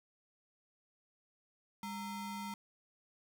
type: ring-modulated tone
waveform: square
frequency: 565 Hz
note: C#5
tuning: 33 cents sharp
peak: -38 dBFS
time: 1.83-2.54 s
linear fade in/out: 2 ms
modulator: 362 Hz
effects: none